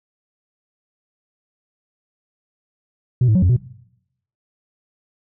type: tone with pitch steps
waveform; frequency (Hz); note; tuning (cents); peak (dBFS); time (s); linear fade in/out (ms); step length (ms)
sine; 125.1 / 108.2 / 183.9 / 89.7 / 124.1; B2 / A2 / F#3 / F2 / B2; +23 / -29 / -10 / +47 / +9; -9; 3.21-3.565; 5; 71
effects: noise-tail reverb RT60 0.8 s tail -20 dB re dry + tanh soft clip ceiling -10 dBFS